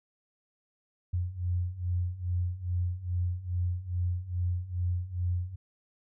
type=beating tone pair; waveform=sine; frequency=87.6 / 90 Hz; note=F2 / F#2; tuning=+6 / -47 cents; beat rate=2.4 Hz; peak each=-33 / -30 dBFS; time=1.13-5.56 s; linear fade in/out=10 ms; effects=none